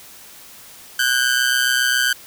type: ring-modulated tone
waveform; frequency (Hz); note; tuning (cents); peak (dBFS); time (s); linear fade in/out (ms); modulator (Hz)
sawtooth; 1543; G6; -28; -9; 0.99-2.13; 5; 63.6
effects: white hiss -42 dBFS RMS until 2.26 s